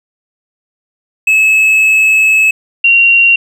triangle / sine tone pair in turn, 2590 / 2755 Hz, E7 / F7, -31 / -24 cents, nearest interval minor second, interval 107 cents, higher second, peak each -4 dBFS, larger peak neither, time 1.27-2.51 / 2.84-3.36 s, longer first, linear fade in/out 5 ms, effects none

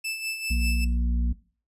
sawtooth tone with tremolo, 2636 Hz, E7, 1 cent flat, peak -24 dBFS, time 0.04-0.85 s, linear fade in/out 10 ms, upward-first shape sine, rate 5.1 Hz, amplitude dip 60%
harmonic tone, 59.1 Hz, A#1, 24 cents sharp, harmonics 1 / 3 / 4, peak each -22 / -36 / -34 dBFS, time 0.5-1.33 s, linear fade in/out 10 ms
effects noise-tail reverb RT60 0.4 s tail -18 dB re dry + resampled to 32000 Hz

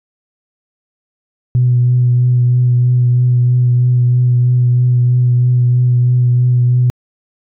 sine tone with vibrato, 123.47 Hz, B2, in tune, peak -7 dBFS, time 1.55-6.9 s, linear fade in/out 0 ms, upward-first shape triangle, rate 3.1 Hz, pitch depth 19 cents each way, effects tanh soft clip ceiling -3 dBFS

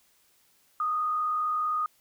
sine tone with frequency modulation, 1236 Hz, D#6, 12 cents flat, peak -25 dBFS, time 0.8-1.86 s, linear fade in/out 2 ms, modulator 44.5 Hz, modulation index 0.43, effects white hiss -65 dBFS RMS until 2 s

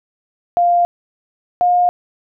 sine tone pair in turn, 698.5 / 712.4 Hz, F5 / F5, 0 / +34 cents, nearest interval unison, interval 34 cents, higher second, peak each -10 dBFS, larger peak neither, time 0.57-0.85 / 1.61-1.89 s, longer neither, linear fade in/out 0 ms, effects none

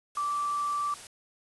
sine tone in noise, 1166 Hz, D6, 13 cents flat, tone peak -27 dBFS, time 0.17-0.94 s, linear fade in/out 2 ms, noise white, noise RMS -45 dBFS, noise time 0.15-1.07 s, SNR +15 dB, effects resampled to 24000 Hz

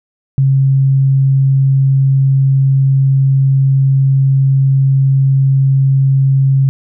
sine tone, 135.4 Hz, C#3, 40 cents flat, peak -7 dBFS, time 0.38-6.69 s, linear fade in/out 0 ms, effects none

